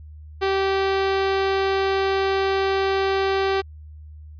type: tone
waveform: sawtooth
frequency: 387.9 Hz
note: G4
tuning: 18 cents flat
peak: -15 dBFS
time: 0.41-3.62 s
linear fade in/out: 20 ms
effects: added 76 Hz sine -38 dBFS peak until 4.39 s + resampled to 11025 Hz